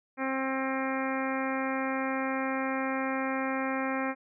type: harmonic tone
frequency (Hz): 265.7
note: C4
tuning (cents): +27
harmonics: 1 / 2 / 3 / 4 / 5 / 6 / 7 / 8 / 9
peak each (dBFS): -32 / -35 / -37 / -38 / -39 / -40 / -40 / -41 / -42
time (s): 0.17-4.15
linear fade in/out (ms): 50
effects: none

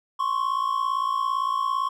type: tone pair together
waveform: triangle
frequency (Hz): 1051 / 1108.7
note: C6 / C#6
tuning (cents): +7 / 0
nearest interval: minor second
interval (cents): 93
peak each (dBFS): -24 / -23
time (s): 0.19-1.89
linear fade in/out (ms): 10
effects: none

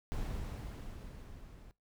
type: noise with level ramp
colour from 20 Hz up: brown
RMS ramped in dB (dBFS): -37 to -54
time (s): 0.12-1.71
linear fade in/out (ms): 0
effects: noise-tail reverb RT60 0.2 s tail -21 dB re dry

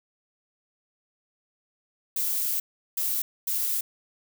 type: noise bursts at uneven times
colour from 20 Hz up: violet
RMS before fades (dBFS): -27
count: 3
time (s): 2.16-2.6 / 2.97-3.22 / 3.47-3.81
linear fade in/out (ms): 5
effects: none

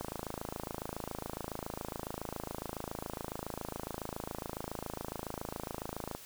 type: click train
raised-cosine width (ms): 1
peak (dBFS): -23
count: 168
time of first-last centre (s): 0.01-6.15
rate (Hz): 27.2
effects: white hiss -51 dBFS RMS until 6.25 s

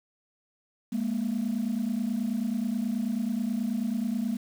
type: tone pair together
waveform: sine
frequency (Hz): 207.7 / 237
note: G#3 / A#3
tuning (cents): 0 / +29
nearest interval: major second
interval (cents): 229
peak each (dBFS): -28 / -27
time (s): 0.92-4.37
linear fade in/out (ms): 10
effects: tanh soft clip ceiling -22 dBFS + 8-bit

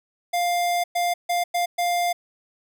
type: tone bursts at uneven times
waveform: square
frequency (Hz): 701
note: F5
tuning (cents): +6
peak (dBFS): -21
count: 5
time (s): 0.33-0.84 / 0.95-1.14 / 1.29-1.44 / 1.54-1.66 / 1.78-2.13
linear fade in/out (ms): 10
effects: none

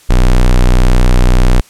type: tone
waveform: square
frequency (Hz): 30.87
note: B0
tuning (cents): 0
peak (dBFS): -5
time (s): 0.09-1.61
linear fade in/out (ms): 10
effects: white hiss -43 dBFS RMS until 1.69 s + low-pass 11000 Hz 12 dB/octave

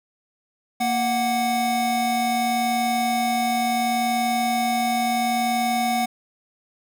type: tone pair together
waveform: square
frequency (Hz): 233.1 / 740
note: A#3 / F#5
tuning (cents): 0 / 0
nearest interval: octave + minor sixth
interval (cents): 2000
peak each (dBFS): -26 / -22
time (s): 0.8-6.06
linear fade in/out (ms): 10
effects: none

